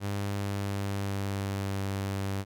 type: tone with pitch glide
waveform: sawtooth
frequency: 100.5 to 98.03 Hz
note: G2 to G2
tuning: +44 to +1 cents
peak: -26 dBFS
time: 0-2.45 s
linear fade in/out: 50 ms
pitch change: -43 cents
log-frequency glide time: 0.29-1.77 s
effects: none